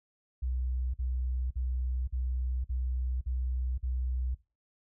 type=tone bursts; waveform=sine; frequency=62.9 Hz; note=B1; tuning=32 cents sharp; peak=-29 dBFS; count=7; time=0.42-4.348 s; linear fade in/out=10 ms; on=520 ms; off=48 ms; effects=noise-tail reverb RT60 0.3 s tail -19 dB re dry